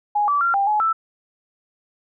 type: tone with pitch steps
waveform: sine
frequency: 830 / 1155 / 1378 / 795 / 846 / 1323 Hz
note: G#5 / D6 / F6 / G5 / G#5 / E6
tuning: -1 / -29 / -24 / +24 / +32 / +6 cents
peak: -16 dBFS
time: 0.15-0.93 s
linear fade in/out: 10 ms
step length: 130 ms
effects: none